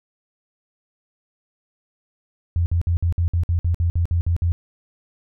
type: tone bursts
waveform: sine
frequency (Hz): 85.6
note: F2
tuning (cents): -34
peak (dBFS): -16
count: 13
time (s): 2.56-4.52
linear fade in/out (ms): 0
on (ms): 100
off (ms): 55
effects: none